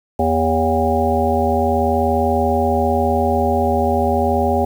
harmonic tone with a mistuned harmonic, 80.4 Hz, E2, 43 cents flat, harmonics 1 / 3 / 5 / 7 / 9 / 10, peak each -21 / -21 / -21 / -21 / -21 / -21 dBFS, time 0.19-4.65 s, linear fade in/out 5 ms, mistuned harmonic 1, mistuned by +22 cents, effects 7-bit

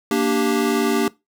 square chord, G minor, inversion first, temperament equal, 233.1 / 293.7 / 392 Hz, Bb3 / D4 / G4, 0 / 0 / 0 cents, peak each -22 dBFS, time 0.11-1.08 s, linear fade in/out 2 ms, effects noise-tail reverb RT60 0.2 s tail -20 dB re dry

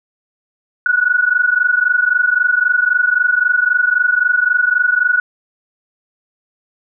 sine tone pair together, 1457 / 1480.8 Hz, F#6 / F#6, -27 / +1 cents, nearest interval unison, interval 28 cents, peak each -14 dBFS, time 0.86-5.2 s, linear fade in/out 2 ms, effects none

